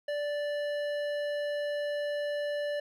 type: tone with hard clipping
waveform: sine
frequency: 585 Hz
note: D5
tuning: 7 cents flat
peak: -32 dBFS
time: 0.08-2.8 s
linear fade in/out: 5 ms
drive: 12 dB
effects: none